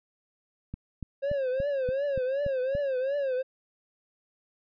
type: click train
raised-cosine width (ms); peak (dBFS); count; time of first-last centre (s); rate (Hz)
5; -23; 8; 0.74-2.751; 3.48
type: tone with vibrato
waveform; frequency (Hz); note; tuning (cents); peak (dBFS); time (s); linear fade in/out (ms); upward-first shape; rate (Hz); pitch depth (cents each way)
triangle; 540; C#5; -45; -24; 1.22-3.43; 20; triangle; 2.7; 140
effects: resampled to 11025 Hz